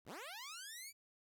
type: linear sweep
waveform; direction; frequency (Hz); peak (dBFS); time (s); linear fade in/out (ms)
10% pulse; up; 42.19 to 2349; -39; 0.05-0.93; 50
effects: 13-bit